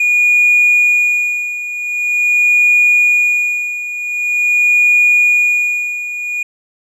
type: tone with tremolo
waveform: triangle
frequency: 2444 Hz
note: D#7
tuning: 32 cents flat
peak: -4 dBFS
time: 0-6.43 s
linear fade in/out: 5 ms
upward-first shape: sine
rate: 0.45 Hz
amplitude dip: 80%
effects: tanh soft clip ceiling -3 dBFS + resampled to 32000 Hz